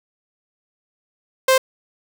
sawtooth tone, 524 Hz, C5, 2 cents sharp, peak -8 dBFS, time 1.48-1.58 s, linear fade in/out 5 ms, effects none

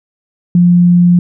sine tone, 175.7 Hz, F3, 11 cents sharp, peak -4 dBFS, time 0.55-1.19 s, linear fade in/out 2 ms, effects none

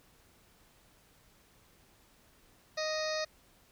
harmonic tone, 622.3 Hz, D#5, in tune, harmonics 1 / 2 / 3 / 4 / 6 / 7 / 8 / 9 / 10, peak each -34 / -42 / -40 / -46 / -45 / -42 / -43 / -47 / -49 dBFS, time 2.77-3.25 s, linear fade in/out 10 ms, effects pink hiss -64 dBFS RMS until 3.71 s

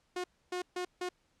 sawtooth tone bursts at uneven times, 360.4 Hz, F#4, 45 cents flat, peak -30 dBFS, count 4, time 0.16-0.24 / 0.52-0.62 / 0.76-0.85 / 1.01-1.09 s, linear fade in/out 5 ms, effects pink hiss -73 dBFS RMS until 1.4 s + low-pass 8000 Hz 12 dB/octave

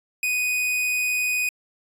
45% pulse tone, 2489 Hz, D#7, in tune, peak -21 dBFS, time 0.23-1.49 s, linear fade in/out 2 ms, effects resampled to 32000 Hz

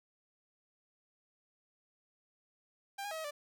sawtooth tone with pitch steps, 794 / 818 / 640 / 636 / 586 Hz, G5 / G#5 / D#5 / D#5 / D5, +22 / -26 / +49 / +38 / -4 cents, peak -35 dBFS, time 2.98-3.31 s, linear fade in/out 10 ms, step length 66 ms, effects none

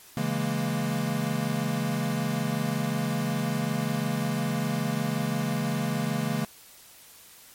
square chord, A# half-diminished seventh, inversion first, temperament equal, 138.59 / 164.81 / 207.7 / 233.1 Hz, C#3 / E3 / G#3 / A#3, 0 / 0 / 0 / 0 cents, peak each -32 dBFS, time 0.17-6.45 s, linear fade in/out 2 ms, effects white hiss -51 dBFS RMS until 7.54 s + MP3 64 kbps

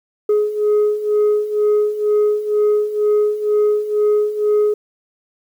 sine beating tone pair, 418.5 / 420.6 Hz, G#4 / G#4, +13 / +22 cents, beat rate 2.1 Hz, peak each -17 / -13 dBFS, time 0.29-4.74 s, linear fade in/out 5 ms, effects tanh soft clip ceiling -10 dBFS + 8-bit

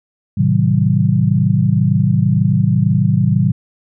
sine chord, A diminished seventh, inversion none, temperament just, 110 / 132 / 158.4 / 190.08 Hz, A2 / C3 / Eb3 / Gb3, 0 / +16 / +31 / +47 cents, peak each -16 dBFS, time 0.37-3.52 s, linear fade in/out 10 ms, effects none

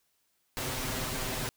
pink noise with comb filter, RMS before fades -34 dBFS, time 0.57-1.49 s, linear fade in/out 0 ms, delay 7.8 ms, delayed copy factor +0.75, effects white hiss -74 dBFS RMS until 1.56 s

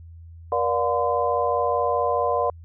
sine tone cluster, 476.2 / 581 / 715 / 1024 Hz, A#4 / D5 / F5 / C6, +37 / -19 / +41 / -38 cents, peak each -25 dBFS, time 0.52-2.5 s, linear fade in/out 2 ms, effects added 83 Hz sine -40 dBFS peak until 2.64 s

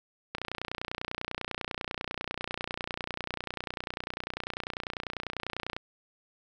click train, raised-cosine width 0.3 ms, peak -17 dBFS, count 164, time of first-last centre 0.35-5.765 s, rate 30.1 Hz, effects none

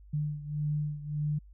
sine beating tone pair, 148.8 / 150.5 Hz, D3 / D3, +23 / +43 cents, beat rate 1.7 Hz, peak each -31 / -35 dBFS, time 0.13-1.39 s, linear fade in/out 10 ms, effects added 50 Hz sine -50 dBFS peak until 1.53 s

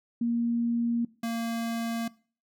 sine / square tone pair in turn, 234.9 / 230.3 Hz, A#3 / A#3, +13 / -21 cents, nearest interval unison, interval 34 cents, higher first, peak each -24 / -29 dBFS, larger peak first, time 0.21-1.05 / 1.23-2.08 s, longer second, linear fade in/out 5 ms, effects noise-tail reverb RT60 0.4 s tail -21 dB re dry

